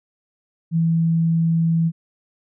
sine tone, 164.81 Hz, E3, in tune, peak -15 dBFS, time 0.71-1.92 s, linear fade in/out 50 ms, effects none

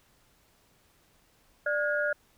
sine tone cluster, 591 / 1436 / 1648 Hz, D5 / F6 / G#6, +11 / +48 / -14 cents, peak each -29 / -29 / -33 dBFS, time 1.66-2.13 s, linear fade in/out 5 ms, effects pink hiss -65 dBFS RMS until 2.37 s

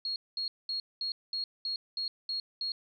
sine tone bursts, 4295 Hz, C8, 44 cents sharp, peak -31 dBFS, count 9, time 0.05-2.72 s, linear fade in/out 2 ms, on 110 ms, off 210 ms, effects none

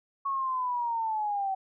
sine linear sweep, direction down, 1108.7 to 760 Hz, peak -27 dBFS, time 0.25-1.55 s, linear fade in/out 10 ms, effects none

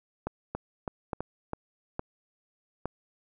two click trains, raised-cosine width 1 ms, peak -17 / -18 dBFS, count 4 / 4, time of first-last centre 0.27-2.856 / 0.55-1.534 s, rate 1.16 / 3.05 Hz, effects none

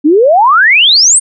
sine exponential sweep, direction up, 280 to 9020 Hz, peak -3 dBFS, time 0.04-1.2 s, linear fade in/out 20 ms, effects none

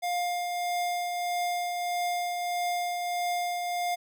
square tone with tremolo, 706 Hz, F5, 19 cents sharp, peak -27 dBFS, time 0.02-3.96 s, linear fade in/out 20 ms, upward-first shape triangle, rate 1.6 Hz, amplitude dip 35%, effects none

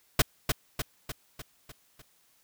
pink noise with echo, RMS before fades -20 dBFS, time 0.19-0.22 s, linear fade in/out 5 ms, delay 300 ms, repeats 6, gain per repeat -5 dB, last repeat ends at 2.02 s, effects white hiss -66 dBFS RMS until 2.43 s

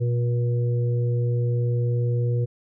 harmonic tone, 120.2 Hz, B2, 46 cents flat, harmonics 1 / 3 / 4, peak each -20 / -35 / -31 dBFS, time 0-2.46 s, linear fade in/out 20 ms, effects none

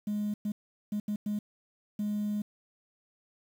sine tone bursts at uneven times, 208.5 Hz, G#3, 7 cents sharp, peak -27 dBFS, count 6, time 0.07-0.34 / 0.45-0.52 / 0.92-1 / 1.08-1.16 / 1.26-1.39 / 1.99-2.42 s, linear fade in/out 5 ms, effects tanh soft clip ceiling -27 dBFS + 9-bit

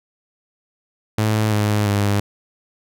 sawtooth tone with pitch steps, 108.2 / 104.94 / 101.77 Hz, A2 / G#2 / G#2, -29 / +18 / -35 cents, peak -12 dBFS, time 1.18-2.2 s, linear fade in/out 5 ms, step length 340 ms, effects none

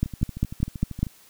two click trains, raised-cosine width 5 ms, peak -21 / -9 dBFS, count 14 / 6, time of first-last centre 0.06-1.068 / 0.03-1.03 s, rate 12.9 / 5 Hz, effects white hiss -54 dBFS RMS until 1.29 s

